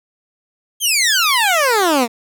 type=exponential sweep; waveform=15% pulse; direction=down; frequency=3293 to 222.2 Hz; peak=-6 dBFS; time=0.8-2.08 s; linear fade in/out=50 ms; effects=none